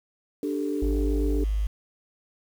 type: chord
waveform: sine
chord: D suspended fourth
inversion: none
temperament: equal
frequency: 293.7 / 392 / 440 Hz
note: D4 / G4 / A4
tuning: 0 / 0 / 0 cents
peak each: -27 / -31 / -32 dBFS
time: 0.43-1.44 s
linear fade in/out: 2 ms
type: tone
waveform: sine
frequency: 51.91 Hz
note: G#1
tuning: in tune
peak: -22 dBFS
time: 0.82-1.67 s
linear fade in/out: 5 ms
effects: tanh soft clip ceiling -14 dBFS + 8-bit

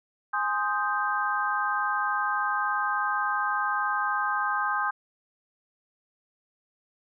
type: chord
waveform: sine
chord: Ab major seventh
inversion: none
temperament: equal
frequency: 830.6 / 1046.5 / 1244.5 / 1568 Hz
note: Ab5 / C6 / Eb6 / G6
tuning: 0 / 0 / 0 / 0 cents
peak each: -31 / -31 / -29 / -29 dBFS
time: 0.33-4.91 s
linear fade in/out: 10 ms
effects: none

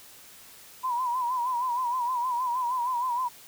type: tone with vibrato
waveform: sine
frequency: 987.8 Hz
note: B5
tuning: in tune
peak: -25 dBFS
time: 0.83-3.29 s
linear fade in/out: 20 ms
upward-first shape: sine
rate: 6.4 Hz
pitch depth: 82 cents each way
effects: white hiss -50 dBFS RMS until 3.47 s

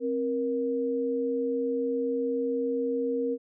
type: tone pair together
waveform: sine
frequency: 264.9 / 472 Hz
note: C4 / A#4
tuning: +22 / +22 cents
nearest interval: minor seventh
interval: 1000 cents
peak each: -30 / -27 dBFS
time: 0-3.38 s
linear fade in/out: 50 ms
effects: none

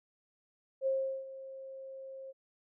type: tone with ADSR envelope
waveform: sine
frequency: 534 Hz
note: C5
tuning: 35 cents sharp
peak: -27 dBFS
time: 0.81-2.33 s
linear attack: 55 ms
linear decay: 380 ms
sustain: -16 dB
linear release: 31 ms
effects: none

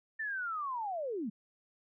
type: linear sweep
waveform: sine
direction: down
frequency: 1800 to 190.2 Hz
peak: -34 dBFS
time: 0.19-1.3 s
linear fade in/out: 10 ms
effects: none

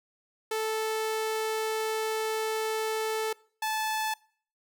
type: tone pair in turn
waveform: sawtooth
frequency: 438.8 / 870.5 Hz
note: A4 / A5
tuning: -5 / -19 cents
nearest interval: octave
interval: 1186 cents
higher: second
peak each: -24 dBFS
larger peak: neither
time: 0.51-3.33 / 3.62-4.14 s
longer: first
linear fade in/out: 5 ms
effects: noise-tail reverb RT60 0.5 s tail -23 dB re dry

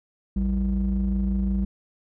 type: ring-modulated tone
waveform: triangle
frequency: 68.9 Hz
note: C#2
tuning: 10 cents flat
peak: -16 dBFS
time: 0.36-1.65 s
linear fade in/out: 5 ms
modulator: 125 Hz
effects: none

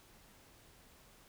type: silence
effects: pink hiss -62 dBFS RMS until 1.28 s

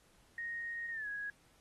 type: tone with pitch glide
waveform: sine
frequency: 1864.7 to 1661.3 Hz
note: A#6 to G#6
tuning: 0 to 0 cents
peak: -38 dBFS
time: 0.38-1.3 s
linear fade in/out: 2 ms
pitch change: -200 cents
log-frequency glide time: 0.91-1.08 s
effects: pink hiss -68 dBFS RMS until 1.6 s + AAC 32 kbps

